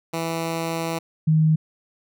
10% pulse / sine tone pair in turn, 164.81 / 157.06 Hz, E3 / D#3, 0 / +17 cents, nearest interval minor second, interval 83 cents, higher first, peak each -16 / -14 dBFS, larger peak second, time 0.13-0.99 / 1.27-1.56 s, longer first, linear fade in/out 10 ms, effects none

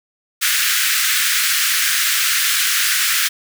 pink high-pass noise, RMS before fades -17 dBFS, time 0.41-3.29 s, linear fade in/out 20 ms, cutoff 1400 Hz, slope 48 dB/octave, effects none

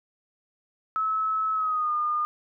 sine tone with pitch glide, 1296 to 1216.2 Hz, E6 to D#6, -30 to -40 cents, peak -23 dBFS, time 0.96-2.25 s, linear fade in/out 0 ms, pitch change -110 cents, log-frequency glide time 1.53-1.92 s, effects none

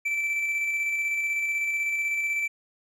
triangle tone with tremolo, 2328 Hz, D7, 16 cents flat, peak -22 dBFS, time 0.05-2.48 s, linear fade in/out 10 ms, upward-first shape square, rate 16 Hz, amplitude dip 25%, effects none

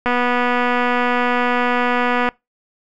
click train, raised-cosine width 0.5 ms, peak -4 dBFS, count 547, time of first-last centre 0.06-2.289 s, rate 245 Hz, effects noise-tail reverb RT60 0.2 s tail -24 dB re dry

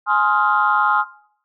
sine chord, F minor seventh, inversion first, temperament just, 838.1 / 1047.7 / 1257.2 / 1396.9 Hz, Ab5 / C6 / Eb6 / F6, +16 / +2 / +18 / 0 cents, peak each -19 dBFS, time 0.06-1.05 s, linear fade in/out 50 ms, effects noise-tail reverb RT60 0.6 s tail -17 dB re dry + tanh soft clip ceiling -4 dBFS

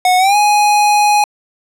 square tone with pitch glide, 733 to 832.3 Hz, F#5 to G#5, -16 to +4 cents, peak -9 dBFS, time 0.05-1.24 s, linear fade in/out 2 ms, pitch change +220 cents, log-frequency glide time 0.18-0.36 s, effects low-pass 12000 Hz 12 dB/octave

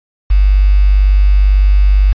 sine tone with quantisation, 49 Hz, G1, in tune, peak -5 dBFS, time 0.3-2.13 s, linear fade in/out 10 ms, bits 5, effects resampled to 11025 Hz

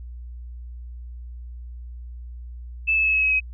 sine tone with pitch steps, 2627 / 2609 / 2591 / 2573 / 2555 / 2538 Hz, E7 / E7 / E7 / E7 / D#7 / D#7, -7 / -18 / -30 / -43 / +45 / +34 cents, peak -17 dBFS, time 2.87-3.404 s, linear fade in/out 20 ms, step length 89 ms, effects added 60 Hz sine -34 dBFS peak until 3.53 s

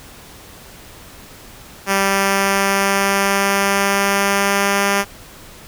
5% pulse tone with pitch glide, 196 to 199.54 Hz, G3 to G3, 0 to +31 cents, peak -3 dBFS, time 1.86-5.05 s, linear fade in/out 50 ms, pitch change +31 cents, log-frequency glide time 2.02-4.9 s, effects pink hiss -40 dBFS RMS until 5.67 s

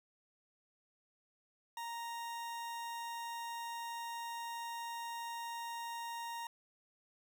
40% pulse tone, 932.3 Hz, A#5, in tune, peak -40 dBFS, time 1.77-6.47 s, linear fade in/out 2 ms, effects none

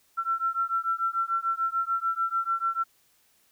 sine beating tone pair, 1347 / 1353.8 Hz, E6 / E6, +37 / +46 cents, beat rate 6.8 Hz, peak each -28 dBFS, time 0.17-2.84 s, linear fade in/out 20 ms, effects white hiss -65 dBFS RMS until 3.51 s

